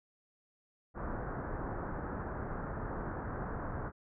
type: low-pass noise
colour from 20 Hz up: pink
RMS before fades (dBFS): -39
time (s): 0.94-3.92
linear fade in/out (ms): 50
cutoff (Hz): 1600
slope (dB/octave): 48
effects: none